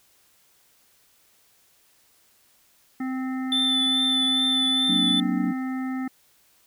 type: harmonic tone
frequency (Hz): 260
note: C4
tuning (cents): -11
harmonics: 1 / 3 / 5 / 7 / 8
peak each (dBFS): -26 / -39 / -41 / -42 / -46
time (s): 3-6.08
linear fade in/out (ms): 5
type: tone with vibrato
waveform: triangle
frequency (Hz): 3520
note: A7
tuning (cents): 0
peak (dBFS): -19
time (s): 3.52-5.2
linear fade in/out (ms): 2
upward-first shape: triangle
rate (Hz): 2.4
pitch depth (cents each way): 24
type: chord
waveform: sine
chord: Gb augmented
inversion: none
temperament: equal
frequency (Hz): 185 / 233.1 / 293.7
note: Gb3 / Bb3 / D4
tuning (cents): 0 / 0 / 0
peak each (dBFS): -27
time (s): 4.88-5.53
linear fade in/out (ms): 20
effects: white hiss -61 dBFS RMS until 6.66 s